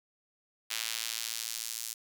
sawtooth tone with high-pass filter sweep, 113.5 Hz, A#2, 46 cents flat, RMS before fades -37 dBFS, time 0.7-1.94 s, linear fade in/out 10 ms, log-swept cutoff 2900 to 6500 Hz, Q 0.92, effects none

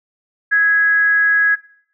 sine tone with frequency modulation, 1661.2 Hz, G#6, in tune, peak -10 dBFS, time 0.51-1.56 s, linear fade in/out 20 ms, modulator 361 Hz, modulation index 0.2, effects noise-tail reverb RT60 0.6 s tail -19 dB re dry

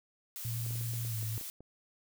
blue noise, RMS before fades -42 dBFS, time 0.36-1.5 s, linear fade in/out 0 ms
sine tone with pitch glide, 116.54 to 110 Hz, A#2 to A2, 0 to 0 cents, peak -34 dBFS, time 0.45-1.38 s, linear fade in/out 0 ms, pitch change -100 cents, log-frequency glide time 1.08-1.16 s
clicks, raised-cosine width 2 ms, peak -38 dBFS, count 10, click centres 0.664 / 0.708 / 0.755 / 0.812 / 0.936 / 1.05 / 1.229 / 1.378 / 1.412 / 1.606 s
effects none

